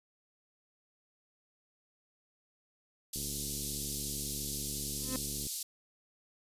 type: band-pass noise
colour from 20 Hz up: white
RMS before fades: -39 dBFS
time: 3.13-5.63 s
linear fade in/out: 5 ms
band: 3900 to 13000 Hz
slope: 24 dB/octave
type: click train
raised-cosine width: 3 ms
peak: -32 dBFS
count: 166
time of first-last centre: 3.16-5.468 s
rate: 71.5 Hz
type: tone with exponential growth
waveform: 35% pulse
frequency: 258.1 Hz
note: C4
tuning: 23 cents flat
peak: -30 dBFS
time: 4.95-5.16 s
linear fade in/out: 1 ms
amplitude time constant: 44 ms
effects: resampled to 32000 Hz